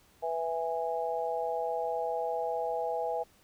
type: chord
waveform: sine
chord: E major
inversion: second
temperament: just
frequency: 494.4 / 659.3 / 824.1 Hz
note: B4 / E5 / G#5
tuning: +2 / 0 / -14 cents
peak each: -34 dBFS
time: 0.22-3.24 s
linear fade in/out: 20 ms
effects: pink hiss -63 dBFS RMS until 3.43 s

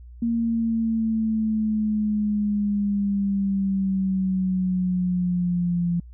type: exponential sweep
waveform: sine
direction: down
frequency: 233.1 to 172 Hz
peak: -20 dBFS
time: 0.22-6 s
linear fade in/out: 5 ms
effects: added 60 Hz sine -40 dBFS peak until 6.13 s

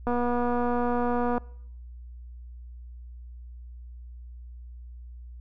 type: click train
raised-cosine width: 1 ms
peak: -15 dBFS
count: 318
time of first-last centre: 0.07-1.38 s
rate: 242 Hz
effects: noise-tail reverb RT60 0.7 s tail -23 dB re dry + added 60 Hz sine -40 dBFS peak until 5.4 s

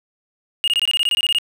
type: tone bursts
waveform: triangle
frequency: 2855 Hz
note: F7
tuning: 37 cents sharp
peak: -13 dBFS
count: 13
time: 0.64-1.385 s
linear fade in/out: 0 ms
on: 37 ms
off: 22 ms
effects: none

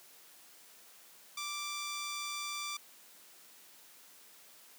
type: tone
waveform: 10% pulse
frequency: 1174.7 Hz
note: D6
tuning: in tune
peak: -29 dBFS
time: 1.37-2.77 s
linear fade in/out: 5 ms
effects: white hiss -58 dBFS RMS until 4.78 s + high-pass 200 Hz 12 dB/octave

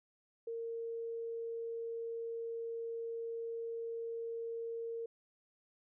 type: tone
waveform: sine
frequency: 460.2 Hz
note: A#4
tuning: 22 cents flat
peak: -38 dBFS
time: 0.47-5.06 s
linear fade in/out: 5 ms
effects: none

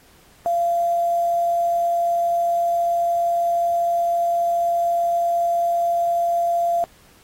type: tone with quantisation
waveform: sine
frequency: 688 Hz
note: F5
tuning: 26 cents flat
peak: -17 dBFS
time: 0.46-6.84 s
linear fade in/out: 0 ms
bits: 7
effects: pink hiss -53 dBFS RMS until 7.23 s + AAC 48 kbps

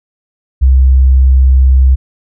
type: tone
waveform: sine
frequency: 65.41 Hz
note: C2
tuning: in tune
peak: -3 dBFS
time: 0.61-1.96 s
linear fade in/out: 20 ms
effects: none

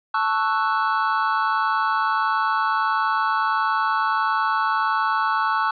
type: chord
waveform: triangle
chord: F# minor seventh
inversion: first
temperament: equal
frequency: 880 / 1108.7 / 1318.5 / 1480 Hz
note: A5 / C#6 / E6 / F#6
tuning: 0 / 0 / 0 / 0 cents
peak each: -22 / -22 / -23 / -24 dBFS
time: 0.14-5.71 s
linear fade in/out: 5 ms
effects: resampled to 11025 Hz

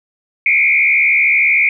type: tone with frequency modulation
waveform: sine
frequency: 2281 Hz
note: C#7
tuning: 49 cents sharp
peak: -9 dBFS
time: 0.46-1.69 s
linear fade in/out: 2 ms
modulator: 73.2 Hz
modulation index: 2.2
effects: none

